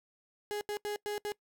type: tone bursts at uneven times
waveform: 35% pulse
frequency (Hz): 415.3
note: G#4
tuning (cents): 0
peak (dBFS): -32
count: 5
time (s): 0.51-0.61 / 0.69-0.77 / 0.85-0.96 / 1.06-1.18 / 1.25-1.32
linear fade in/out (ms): 0
effects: noise-tail reverb RT60 0.1 s tail -22 dB re dry